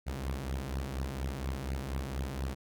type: beating tone pair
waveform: sawtooth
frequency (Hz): 65.41 / 69.61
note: C2 / C#2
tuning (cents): 0 / +8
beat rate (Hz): 4.2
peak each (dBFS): -32 / -34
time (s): 0.06-2.55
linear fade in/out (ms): 20
effects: none